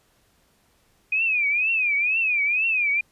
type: tone with vibrato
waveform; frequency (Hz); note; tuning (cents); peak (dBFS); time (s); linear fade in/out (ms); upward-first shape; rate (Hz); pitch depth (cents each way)
sine; 2473; D#7; -11; -19; 1.12-3.01; 5; triangle; 2.1; 180
effects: pink hiss -63 dBFS RMS until 3.11 s + resampled to 32000 Hz